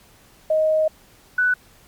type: tone pair in turn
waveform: sine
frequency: 626 / 1488.9 Hz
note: D#5 / F#6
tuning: +10 / +10 cents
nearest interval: octave + minor third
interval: 1500 cents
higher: second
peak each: -15 dBFS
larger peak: neither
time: 0.5-0.88 / 1.38-1.54 s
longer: first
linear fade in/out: 5 ms
effects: pink hiss -52 dBFS RMS until 1.87 s + MP3 96 kbps